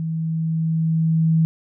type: tone with level ramp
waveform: sine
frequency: 161.6 Hz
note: E3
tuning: 34 cents flat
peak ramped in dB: -22 to -13 dBFS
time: 0-1.45 s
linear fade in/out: 0 ms
effects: none